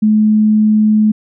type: tone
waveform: sine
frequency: 214.3 Hz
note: A3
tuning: 45 cents flat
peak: -7 dBFS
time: 0.02-1.12 s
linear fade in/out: 10 ms
effects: none